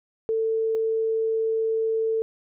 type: tone pair in turn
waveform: sine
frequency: 445.9 / 445.9 Hz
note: A4 / A4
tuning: +23 / +23 cents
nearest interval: unison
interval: 0 cents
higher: neither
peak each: -21 dBFS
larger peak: neither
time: 0.29-0.75 / 0.75-2.22 s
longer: second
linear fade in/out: 0 ms
effects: none